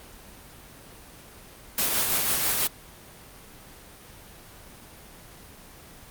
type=noise with tremolo; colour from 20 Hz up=white; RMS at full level=-23 dBFS; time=1.78-2.67 s; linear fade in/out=2 ms; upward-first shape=sine; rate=6.1 Hz; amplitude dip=30%; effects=pink hiss -47 dBFS RMS until 6.1 s + Opus 24 kbps